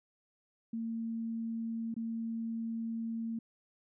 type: tone with dropouts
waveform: sine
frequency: 227.5 Hz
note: A#3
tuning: 42 cents flat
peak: -34 dBFS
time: 0.73-3.39 s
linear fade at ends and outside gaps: 5 ms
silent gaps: 1.942-1.964 s
effects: none